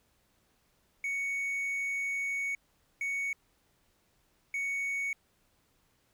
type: tone bursts at uneven times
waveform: triangle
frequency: 2227 Hz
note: C#7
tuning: 7 cents sharp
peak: -29 dBFS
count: 3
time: 1.04-2.55 / 3.01-3.33 / 4.54-5.13 s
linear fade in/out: 2 ms
effects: pink hiss -71 dBFS RMS until 6.13 s